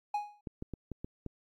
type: tone with exponential decay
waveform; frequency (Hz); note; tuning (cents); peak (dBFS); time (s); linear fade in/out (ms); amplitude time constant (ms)
triangle; 830; G#5; -1; -25; 0.14-0.41; 5; 57
type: clicks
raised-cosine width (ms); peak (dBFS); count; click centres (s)
3; -26; 6; 0.472 / 0.624 / 0.737 / 0.917 / 1.045 / 1.263
effects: AAC 64 kbps